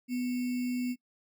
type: tone with sample-and-hold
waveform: sine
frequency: 248.2 Hz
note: B3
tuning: 9 cents sharp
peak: -29 dBFS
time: 0.08-0.96 s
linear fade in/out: 50 ms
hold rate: 2450 Hz
effects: noise-tail reverb RT60 0.1 s tail -20 dB re dry